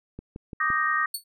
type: click train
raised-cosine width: 3 ms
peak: -24 dBFS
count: 4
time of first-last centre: 0.19-0.703 s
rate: 5.85 Hz
type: chord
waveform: sine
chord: Eb major seventh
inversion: third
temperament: equal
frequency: 1174.7 / 1244.5 / 1568 / 1864.7 Hz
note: D6 / Eb6 / G6 / Bb6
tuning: 0 / 0 / 0 / 0 cents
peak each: -30 / -26 / -31 / -25 dBFS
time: 0.6-1.06 s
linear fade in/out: 5 ms
type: tone with exponential decay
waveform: 15% pulse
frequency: 4435 Hz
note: C#8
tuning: in tune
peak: -19 dBFS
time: 1.14-1.24 s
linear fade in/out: 5 ms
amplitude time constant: 21 ms
effects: none